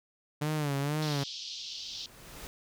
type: tone with vibrato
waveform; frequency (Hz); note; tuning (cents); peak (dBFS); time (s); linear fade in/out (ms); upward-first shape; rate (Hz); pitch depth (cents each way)
sawtooth; 146.4; D3; -5; -25; 0.41-1.24; 10; sine; 2.1; 97
type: band-pass noise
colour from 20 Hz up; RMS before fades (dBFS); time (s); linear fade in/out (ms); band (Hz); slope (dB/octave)
white; -41; 1.02-2.06; 2; 3000 to 5500; 48
type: noise with exponential growth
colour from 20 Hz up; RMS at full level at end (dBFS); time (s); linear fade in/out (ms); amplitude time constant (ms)
pink; -43; 1.22-2.47; 0; 270
effects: none